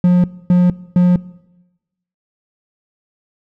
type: tone bursts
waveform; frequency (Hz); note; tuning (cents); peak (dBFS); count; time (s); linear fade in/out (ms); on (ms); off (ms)
triangle; 178.5; F3; +38; -5; 3; 0.04-1.16; 2; 200; 260
effects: noise-tail reverb RT60 1.0 s tail -20 dB re dry